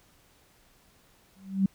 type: tone with exponential growth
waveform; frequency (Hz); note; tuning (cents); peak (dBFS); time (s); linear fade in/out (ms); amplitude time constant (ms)
sine; 193.2; G3; -25; -17; 1.36-1.66; 5; 64
effects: pink hiss -62 dBFS RMS until 1.74 s